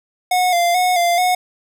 square tone with vibrato, 711 Hz, F5, 31 cents sharp, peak -14 dBFS, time 0.31-1.35 s, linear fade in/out 5 ms, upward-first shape square, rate 2.3 Hz, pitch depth 44 cents each way, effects none

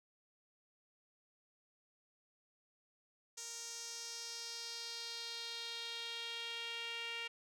sawtooth tone with band-pass filter sweep, 464.7 Hz, A#4, 5 cents flat, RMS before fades -45 dBFS, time 3.37-7.28 s, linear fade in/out 10 ms, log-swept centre 6600 to 2700 Hz, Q 3.1, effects none

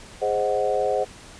sine chord, Ab dominant seventh, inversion none, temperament equal, 415.3 / 523.3 / 622.3 / 740 Hz, Ab4 / C5 / Eb5 / Gb5, 0 / 0 / 0 / 0 cents, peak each -26 / -24 / -27 / -26 dBFS, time 0.21-1.05 s, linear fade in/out 20 ms, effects pink hiss -44 dBFS RMS until 1.39 s + resampled to 22050 Hz

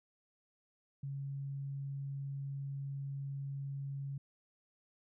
sine tone, 138.59 Hz, C#3, in tune, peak -38 dBFS, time 1.03-4.18 s, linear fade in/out 5 ms, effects none

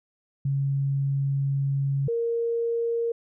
sine tone pair in turn, 138.3 / 465.2 Hz, C#3 / A#4, -4 / -4 cents, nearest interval octave + major sixth, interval 2100 cents, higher second, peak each -22 / -23 dBFS, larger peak first, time 0.45-2.08 / 2.08-3.12 s, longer first, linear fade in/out 5 ms, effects none

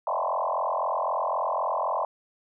sine tone with frequency modulation, 830.6 Hz, G#5, in tune, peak -24 dBFS, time 0.07-2.05 s, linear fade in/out 2 ms, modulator 43.9 Hz, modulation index 5.7, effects none

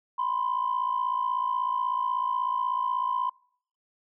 sine tone pair together, 987.8 / 1044.1 Hz, B5 / C6, 0 / -4 cents, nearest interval minor second, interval 96 cents, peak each -27 / -27 dBFS, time 0.18-3.3 s, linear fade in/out 10 ms, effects noise-tail reverb RT60 0.6 s tail -26 dB re dry + tanh soft clip ceiling -19 dBFS

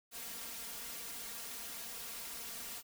white noise with comb filter, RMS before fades -45 dBFS, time 0.11-2.83 s, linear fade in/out 50 ms, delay 4.3 ms, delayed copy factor +0.85, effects none

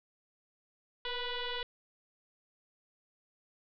sine tone with frequency modulation, 1480 Hz, F#6, in tune, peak -34 dBFS, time 1.05-1.63 s, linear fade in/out 2 ms, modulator 490 Hz, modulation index 4.7, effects none

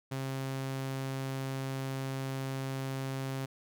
sawtooth tone, 134 Hz, C3, 42 cents sharp, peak -30 dBFS, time 0.11-3.46 s, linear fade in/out 10 ms, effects none

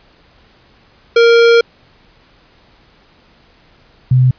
square / sine tone pair in turn, 466.2 / 127.76 Hz, A#4 / C3, 0 / -41 cents, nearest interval octave + minor seventh, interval 2241 cents, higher first, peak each -6 dBFS, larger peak neither, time 1.16-1.61 / 4.11-4.31 s, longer first, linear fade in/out 5 ms, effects pink hiss -49 dBFS RMS until 4.38 s + resampled to 11025 Hz

